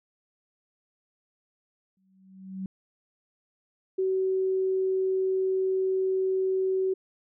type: tone with exponential growth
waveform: sine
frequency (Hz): 190.1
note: F#3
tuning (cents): +47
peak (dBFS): -29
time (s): 1.97-2.66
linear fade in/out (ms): 2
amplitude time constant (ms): 150
type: tone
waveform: sine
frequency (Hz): 378.4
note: F#4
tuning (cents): +39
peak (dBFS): -23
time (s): 3.98-6.94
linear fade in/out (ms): 10
effects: none